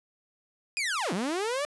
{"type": "linear two-way sweep", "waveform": "sawtooth", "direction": "down then up", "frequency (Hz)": [2517, 163.2, 602], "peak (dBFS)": -24, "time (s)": [0.77, 1.65], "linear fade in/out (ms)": 0, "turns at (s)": 1.13, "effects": ["resampled to 24000 Hz", "11-bit"]}